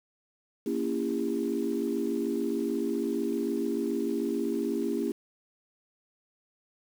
sine chord, A# diminished seventh, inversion none, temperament just, 233.1 / 279.7 / 335.6 / 402.8 Hz, A#3 / C#4 / E4 / G4, 0 / +16 / +31 / +47 cents, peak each -32 dBFS, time 0.66-5.12 s, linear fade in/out 5 ms, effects tanh soft clip ceiling -17 dBFS + 8-bit

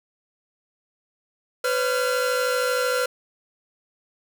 45% pulse tone cluster, 502 / 555 / 1382 Hz, B4 / C#5 / F6, +28 / +2 / -19 cents, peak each -23 / -30 / -26 dBFS, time 1.64-3.06 s, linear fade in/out 5 ms, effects none

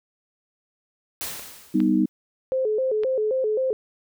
white noise with exponential decay, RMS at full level -29 dBFS, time 1.21-2.09 s, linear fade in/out 0 ms, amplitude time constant 190 ms
clicks, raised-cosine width 0.3 ms, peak -21 dBFS, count 3, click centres 1.395 / 1.803 / 3.035 s
sine chord, G augmented, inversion none, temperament equal, 196 / 246.9 / 311.1 Hz, G3 / B3 / D#4, 0 / 0 / 0 cents, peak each -22 / -22 / -20 dBFS, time 1.74-2.06 s, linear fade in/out 10 ms
sine tone with vibrato, 473.4 Hz, A#4, 27 cents sharp, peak -20 dBFS, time 2.52-3.73 s, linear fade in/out 0 ms, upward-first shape square, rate 3.8 Hz, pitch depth 170 cents each way
effects none

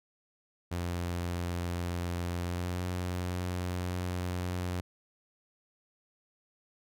sawtooth tone with pitch glide, 87.31 to 89.82 Hz, F2 to F2, 0 to +49 cents, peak -28 dBFS, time 0.71-4.81 s, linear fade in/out 10 ms, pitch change +49 cents, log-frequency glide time 2.4-2.81 s, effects none

